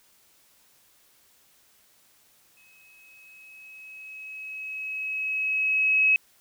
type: tone with exponential growth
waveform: sine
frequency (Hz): 2562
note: E7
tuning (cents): -50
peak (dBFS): -16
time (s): 2.57-6.16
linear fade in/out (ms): 1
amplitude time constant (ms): 780
effects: white hiss -61 dBFS RMS until 6.4 s